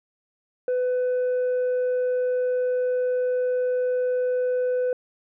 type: tone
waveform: sine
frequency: 501 Hz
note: B4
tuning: 25 cents sharp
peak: -18 dBFS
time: 0.68-4.93 s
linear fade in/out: 2 ms
effects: tanh soft clip ceiling -20 dBFS